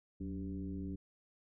sine tone with frequency modulation, 185 Hz, F#3, in tune, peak -38 dBFS, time 0.2-0.96 s, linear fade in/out 10 ms, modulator 103 Hz, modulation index 1.3, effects none

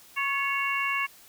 harmonic tone with a mistuned harmonic, 552 Hz, C#5, 7 cents flat, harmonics 2 / 3 / 4 / 5, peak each -30 / -34 / -29 / -31 dBFS, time 0.16-1.07 s, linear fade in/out 20 ms, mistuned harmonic 3, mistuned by +48 cents, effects white hiss -53 dBFS RMS until 1.28 s

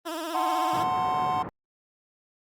15% pulse tone with vibrato, 325.5 Hz, E4, 22 cents flat, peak -24 dBFS, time 0.05-0.84 s, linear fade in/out 20 ms, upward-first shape sine, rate 16 Hz, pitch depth 95 cents each way
triangle chord, F# diminished, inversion none, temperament equal with one note detuned, 740 / 893.8 / 1046.5 Hz, F#5 / A5 / C6, 0 / +27 / 0 cents, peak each -25 / -31 / -26 dBFS, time 0.34-1.43 s, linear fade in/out 10 ms
pink band-pass noise, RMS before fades -37 dBFS, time 0.73-1.49 s, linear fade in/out 0 ms, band 100 to 1500 Hz, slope 24 dB/octave
effects Opus 32 kbps

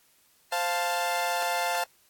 sawtooth chord, F major, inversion second, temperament equal, 523.3 / 698.5 / 880 Hz, C5 / F5 / A5, 0 / 0 / 0 cents, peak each -30 / -25 / -26 dBFS, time 0.52-1.84 s, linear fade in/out 5 ms, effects white hiss -63 dBFS RMS until 2.09 s + AAC 64 kbps

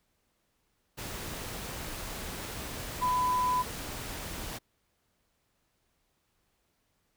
sine tone in noise, 1000 Hz, B5, 21 cents sharp, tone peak -25 dBFS, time 3.01-3.63 s, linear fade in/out 20 ms, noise pink, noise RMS -39 dBFS, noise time 0.97-4.59 s, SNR +11 dB, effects pink hiss -75 dBFS RMS until 7.16 s

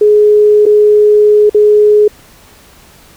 sine tone with dropouts, 419.9 Hz, G#4, 19 cents sharp, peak -3 dBFS, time 0.01-2.08 s, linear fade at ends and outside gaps 5 ms, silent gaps 0.656-0.663 / 1.496-1.545 s, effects pink hiss -41 dBFS RMS until 3.16 s

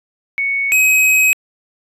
sine / square tone pair in turn, 2220 / 2536 Hz, C#7 / D#7, +2 / +32 cents, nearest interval major second, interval 230 cents, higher second, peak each -15 / -10 dBFS, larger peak second, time 0.38-0.72 / 0.72-1.33 s, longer second, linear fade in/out 0 ms, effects resampled to 32000 Hz

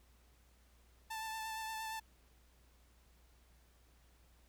sawtooth tone with vibrato, 883 Hz, A5, 6 cents sharp, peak -37 dBFS, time 1.1-2 s, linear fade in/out 10 ms, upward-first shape triangle, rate 8.6 Hz, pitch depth 21 cents each way, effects added 60 Hz sine -65 dBFS peak until 4.48 s + pink hiss -71 dBFS RMS until 4.48 s

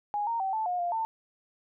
sine tone with pitch steps, 827 / 925 / 769 / 877 / 717 / 699 / 895 Hz, G#5 / A#5 / G5 / A5 / F5 / F5 / A5, -8 / -14 / -33 / -6 / +45 / +1 / +29 cents, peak -27 dBFS, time 0.14-1.05 s, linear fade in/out 0 ms, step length 130 ms, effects none

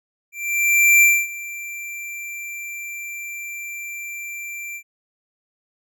square tone with ADSR envelope, 2355 Hz, D7, 4 cents sharp, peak -10 dBFS, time 0.32-4.83 s, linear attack 700 ms, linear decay 250 ms, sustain -20 dB, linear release 74 ms, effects none

